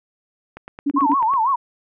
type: click train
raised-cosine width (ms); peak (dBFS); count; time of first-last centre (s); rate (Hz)
0.5; -20; 8; 0.57-1.337; 9.13
type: tone bursts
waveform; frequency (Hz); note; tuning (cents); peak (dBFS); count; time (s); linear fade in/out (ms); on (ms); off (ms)
sine; 284.3; C#4; +44; -16; 4; 0.86-1.143; 10; 52; 25
type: tone with vibrato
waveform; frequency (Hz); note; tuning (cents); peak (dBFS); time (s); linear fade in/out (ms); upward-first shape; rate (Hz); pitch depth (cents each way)
sine; 987.8; B5; 0; -15; 0.96-1.56; 10; sine; 6; 220
effects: none